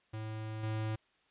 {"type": "tone with level steps", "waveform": "square", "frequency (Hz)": 109.2, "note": "A2", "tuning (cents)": -13, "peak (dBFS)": [-39, -34], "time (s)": [0.13, 0.96], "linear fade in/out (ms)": 10, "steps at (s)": 0.63, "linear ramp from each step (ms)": 5, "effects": ["white hiss -71 dBFS RMS until 1.3 s", "resampled to 8000 Hz"]}